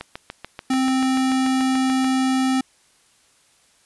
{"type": "click train", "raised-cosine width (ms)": 0.3, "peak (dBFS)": -15, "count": 15, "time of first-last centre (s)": [0.01, 2.045], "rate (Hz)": 6.88}
{"type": "tone", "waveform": "square", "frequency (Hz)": 261.6, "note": "C4", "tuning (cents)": 0, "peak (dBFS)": -18, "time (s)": [0.7, 2.61], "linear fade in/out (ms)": 5}
{"effects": ["white hiss -58 dBFS RMS until 3.85 s", "resampled to 24000 Hz"]}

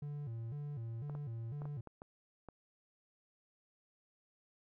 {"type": "tone with vibrato", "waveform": "triangle", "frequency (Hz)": 129.3, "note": "C3", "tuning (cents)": -20, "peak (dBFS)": -38, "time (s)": [0.02, 1.81], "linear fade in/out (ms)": 5, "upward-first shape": "square", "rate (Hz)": 2, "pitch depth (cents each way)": 210}
{"type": "clicks", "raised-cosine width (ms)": 1, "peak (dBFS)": -35, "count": 7, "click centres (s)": [1.097, 1.151, 1.619, 1.655, 1.873, 2.019, 2.487]}
{"effects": []}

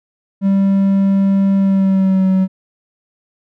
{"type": "tone with pitch glide", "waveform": "triangle", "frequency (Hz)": [195.6, 188.83], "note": ["G3", "F#3"], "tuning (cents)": [-4, 36], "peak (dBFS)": -8, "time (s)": [0.41, 2.48], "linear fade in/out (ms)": 50, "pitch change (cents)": -60, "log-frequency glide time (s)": [1.56, 2.27], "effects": []}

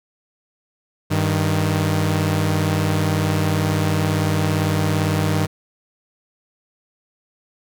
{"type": "tone pair together", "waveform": "sawtooth", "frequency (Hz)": [97.88, 155.56], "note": ["G2", "D#3"], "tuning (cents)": [-2, 0], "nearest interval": "minor sixth", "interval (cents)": 802, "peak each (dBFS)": -16, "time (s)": [1.1, 5.47], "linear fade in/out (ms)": 20, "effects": []}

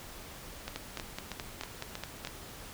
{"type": "two click trains", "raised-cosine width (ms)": 0.2, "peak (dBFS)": [-19, -20], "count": [8, 6], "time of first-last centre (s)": [[0.76, 2.249], [0.68, 2.272]], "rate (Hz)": [4.7, 3.14], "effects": ["pink hiss -47 dBFS RMS until 2.73 s"]}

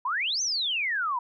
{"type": "exponential two-way sweep", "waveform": "sine", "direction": "up then down", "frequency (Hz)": [941, 6340, 941], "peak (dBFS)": -25, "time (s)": [0.05, 1.19], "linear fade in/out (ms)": 5, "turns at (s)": 0.42, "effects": []}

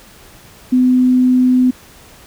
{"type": "tone", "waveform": "sine", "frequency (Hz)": 253.1, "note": "B3", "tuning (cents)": 43, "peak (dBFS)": -8, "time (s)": [0.72, 1.71], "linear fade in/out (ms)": 10, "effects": ["pink hiss -42 dBFS RMS until 2.26 s"]}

